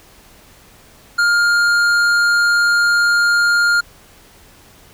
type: tone with tanh clipping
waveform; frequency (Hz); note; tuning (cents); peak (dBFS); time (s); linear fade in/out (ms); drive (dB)
sine; 1409; F6; +15; -13; 1.18-3.81; 10; 12
effects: pink hiss -46 dBFS RMS until 4.93 s